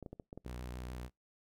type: clicks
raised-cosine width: 2 ms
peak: -32 dBFS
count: 7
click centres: 0.027 / 0.062 / 0.13 / 0.198 / 0.329 / 0.376 / 0.463 s
type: tone with vibrato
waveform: sawtooth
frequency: 61.74 Hz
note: B1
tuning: in tune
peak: -38 dBFS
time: 0.44-1.1 s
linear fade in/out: 50 ms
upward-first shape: sine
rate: 6.7 Hz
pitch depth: 30 cents each way
effects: noise-tail reverb RT60 0.2 s tail -26 dB re dry